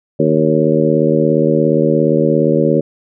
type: harmonic tone with a mistuned harmonic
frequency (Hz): 77.2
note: D#2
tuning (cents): -13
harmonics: 2 / 3 / 4 / 5 / 6 / 7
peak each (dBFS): -17 / -17 / -17 / -17 / -17 / -17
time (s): 0.19-2.81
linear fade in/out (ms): 10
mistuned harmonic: 7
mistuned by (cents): +35
effects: none